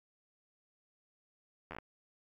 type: slowing click train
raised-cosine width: 0.5 ms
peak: -28 dBFS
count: 6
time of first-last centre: 1.71-1.786 s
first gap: 11 ms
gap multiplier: 1.16
effects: AAC 32 kbps